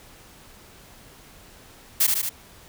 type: noise with echo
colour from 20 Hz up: blue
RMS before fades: -18 dBFS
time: 2-2.07 s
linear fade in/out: 10 ms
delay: 75 ms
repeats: 3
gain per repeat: -3 dB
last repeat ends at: 2.295 s
effects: pink hiss -49 dBFS RMS until 2.68 s